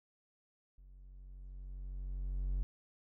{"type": "tone with level ramp", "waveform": "triangle", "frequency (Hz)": 46.25, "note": "F#1", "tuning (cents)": 0, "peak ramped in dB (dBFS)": [-53, -29], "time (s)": [0.78, 2.63], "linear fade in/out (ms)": 0, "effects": []}